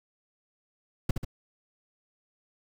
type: noise with echo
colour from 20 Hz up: brown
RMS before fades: -23 dBFS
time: 1.09-1.11 s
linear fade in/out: 5 ms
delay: 69 ms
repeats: 2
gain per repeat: -5 dB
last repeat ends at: 1.248 s
effects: none